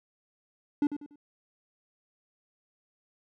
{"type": "tone with echo", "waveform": "triangle", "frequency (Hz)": 291.2, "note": "D4", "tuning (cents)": -15, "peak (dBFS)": -20, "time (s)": [0.82, 0.87], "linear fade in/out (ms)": 2, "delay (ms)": 96, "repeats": 3, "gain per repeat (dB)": -10, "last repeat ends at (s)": 1.158, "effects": []}